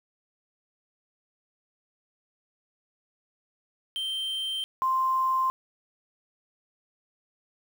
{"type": "tone pair in turn", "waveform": ["triangle", "sine"], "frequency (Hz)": [3136, 1046.5], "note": ["G7", "C6"], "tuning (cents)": [0, 0], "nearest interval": "octave + perfect fifth", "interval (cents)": 1900, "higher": "first", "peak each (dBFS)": [-27, -22], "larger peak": "second", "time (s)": [[3.96, 4.64], [4.82, 5.5]], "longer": "neither", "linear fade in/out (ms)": 0, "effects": ["8-bit"]}